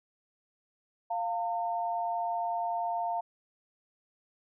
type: tone pair together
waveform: sine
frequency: 698.5 / 907.6 Hz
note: F5 / A#5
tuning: 0 / -47 cents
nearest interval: perfect fourth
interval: 453 cents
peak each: -31 / -33 dBFS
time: 1.1-3.21 s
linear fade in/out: 10 ms
effects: none